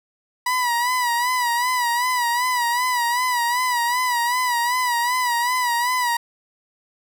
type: tone with vibrato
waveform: 30% pulse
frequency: 976 Hz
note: B5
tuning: 21 cents flat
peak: -16 dBFS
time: 0.46-6.17 s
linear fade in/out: 5 ms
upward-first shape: sine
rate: 2.6 Hz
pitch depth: 66 cents each way
effects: none